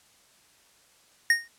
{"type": "tone with exponential decay", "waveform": "square", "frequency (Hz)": 1855, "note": "A#6", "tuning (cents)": -9, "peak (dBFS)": -15, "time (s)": [1.3, 1.48], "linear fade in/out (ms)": 2, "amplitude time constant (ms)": 39, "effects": ["white hiss -60 dBFS RMS until 1.58 s", "low-pass 10000 Hz 12 dB/octave"]}